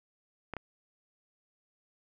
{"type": "clicks", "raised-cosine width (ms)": 0.5, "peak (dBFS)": -22, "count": 2, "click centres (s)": [0.537, 0.567], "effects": []}